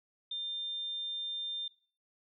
sine tone, 3600 Hz, A7, 39 cents sharp, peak -35 dBFS, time 0.31-1.68 s, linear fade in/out 5 ms, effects noise-tail reverb RT60 0.4 s tail -17 dB re dry

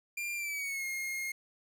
45% pulse tone with pitch glide, 2389 to 2141 Hz, D7 to C7, +29 to +39 cents, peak -34 dBFS, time 0.17-1.32 s, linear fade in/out 5 ms, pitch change -190 cents, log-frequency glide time 0.35-0.86 s, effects none

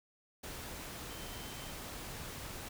sine tone in noise, 3100 Hz, G7, 20 cents flat, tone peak -54 dBFS, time 1.1-1.72 s, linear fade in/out 10 ms, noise pink, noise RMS -45 dBFS, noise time 0.43-2.69 s, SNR -12 dB, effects none

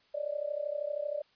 sine tone with amplitude modulation, 588 Hz, D5, 2 cents sharp, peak -28 dBFS, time 0.14-1.22 s, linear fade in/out 10 ms, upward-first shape sine, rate 32.8 Hz, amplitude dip 85%, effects white hiss -67 dBFS RMS until 1.35 s + resampled to 11025 Hz

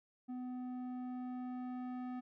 square tone with low-pass filter sweep, 250.9 Hz, B3, 28 cents sharp, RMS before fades -43 dBFS, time 0.28-2.21 s, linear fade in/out 20 ms, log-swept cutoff 610 to 1300 Hz, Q 0.75, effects none

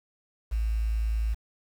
sine tone with quantisation, 55 Hz, A1, in tune, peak -24 dBFS, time 0.51-1.35 s, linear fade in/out 20 ms, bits 8, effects none

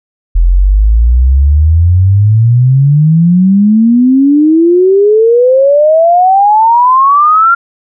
sine exponential sweep, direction up, 41.2 to 1396.9 Hz, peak -3 dBFS, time 0.35-7.55 s, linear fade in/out 10 ms, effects none

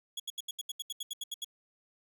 sawtooth tone bursts, 3351 Hz, G#7, 15 cents sharp, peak -32 dBFS, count 13, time 0.17-1.446 s, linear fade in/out 5 ms, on 28 ms, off 76 ms, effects none

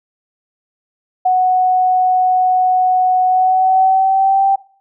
sine tone with pitch glide, 739 to 781.6 Hz, F#5 to G5, -2 to -5 cents, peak -9 dBFS, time 1.25-4.56 s, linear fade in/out 10 ms, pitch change +97 cents, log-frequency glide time 3.27-4.45 s, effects noise-tail reverb RT60 0.4 s tail -17 dB re dry

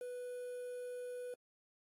triangle tone with quantisation, 494.1 Hz, B4, 1 cent sharp, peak -40 dBFS, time 0.01-1.34 s, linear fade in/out 2 ms, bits 10, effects AAC 48 kbps

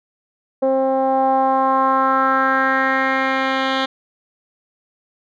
10% pulse tone with low-pass filter sweep, 265.6 Hz, C4, 26 cents sharp, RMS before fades -17 dBFS, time 0.62-3.86 s, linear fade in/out 10 ms, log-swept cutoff 560 to 3200 Hz, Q 3.4, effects none

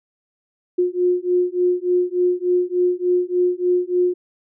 sine beating tone pair, 356.9 / 360.3 Hz, F4 / F#4, +38 / -46 cents, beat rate 3.4 Hz, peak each -19 dBFS, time 0.78-4.14 s, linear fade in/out 10 ms, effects none

